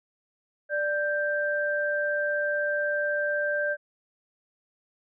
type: tone pair together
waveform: sine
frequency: 589.2 / 1573 Hz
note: D5 / G6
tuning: +6 / +6 cents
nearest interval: octave + perfect fourth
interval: 1700 cents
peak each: -27 dBFS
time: 0.69-3.77 s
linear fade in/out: 50 ms
effects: none